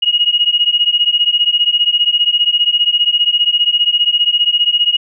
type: beating tone pair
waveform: sine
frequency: 2877 / 2892 Hz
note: F#7 / F#7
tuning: -49 / -40 cents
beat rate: 15 Hz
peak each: -13 dBFS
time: 0.02-4.97 s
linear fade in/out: 10 ms
effects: none